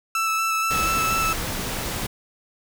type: tone with vibrato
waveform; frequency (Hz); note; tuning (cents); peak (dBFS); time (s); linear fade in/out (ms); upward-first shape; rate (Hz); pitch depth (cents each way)
30% pulse; 1318.5; E6; 0; -18; 0.15-1.33; 2; square; 4.2; 10
type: noise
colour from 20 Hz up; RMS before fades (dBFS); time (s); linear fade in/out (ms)
pink; -28; 0.7-2.07; 10
effects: none